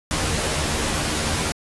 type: noise with comb filter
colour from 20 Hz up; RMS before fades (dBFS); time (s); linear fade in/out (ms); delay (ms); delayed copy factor
pink; -23; 0.11-1.52; 0; 13; +0.6
effects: resampled to 24000 Hz